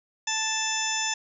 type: harmonic tone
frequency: 880 Hz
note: A5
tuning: in tune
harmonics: 1 / 2 / 3 / 4 / 6 / 7 / 8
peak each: -33 / -33 / -33 / -33 / -33 / -33 / -33 dBFS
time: 0.27-1.14 s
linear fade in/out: 5 ms
effects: none